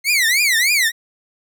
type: tone with vibrato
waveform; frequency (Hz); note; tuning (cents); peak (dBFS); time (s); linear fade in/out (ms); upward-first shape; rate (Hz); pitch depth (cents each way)
sawtooth; 2093; C7; 0; -10; 0.04-0.92; 50; triangle; 3.3; 300
effects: none